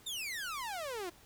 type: exponential sweep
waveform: sawtooth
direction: down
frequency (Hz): 3729 to 332.9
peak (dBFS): -34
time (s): 0.06-1.1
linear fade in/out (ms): 10
effects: pink hiss -60 dBFS RMS until 1.25 s